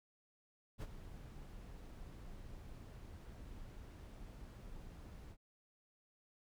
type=noise with ADSR envelope; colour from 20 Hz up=brown; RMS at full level=-41 dBFS; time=0.78-5.37 s; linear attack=41 ms; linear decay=38 ms; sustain=-11 dB; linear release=61 ms; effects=none